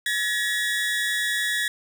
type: tone pair together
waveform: 30% pulse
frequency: 1700 / 1903.3 Hz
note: G#6 / A#6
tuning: +40 / +36 cents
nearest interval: major second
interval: 196 cents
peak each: -23 dBFS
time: 0.06-1.68 s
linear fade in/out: 2 ms
effects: none